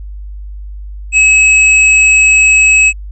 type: tone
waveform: square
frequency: 2571 Hz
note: E7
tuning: 44 cents flat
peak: -5 dBFS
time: 1.12-2.93 s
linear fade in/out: 50 ms
effects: added 50 Hz sine -23 dBFS peak until 3.11 s + resampled to 22050 Hz